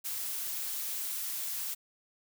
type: noise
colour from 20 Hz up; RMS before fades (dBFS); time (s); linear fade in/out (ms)
blue; -36; 0.04-1.75; 20
effects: none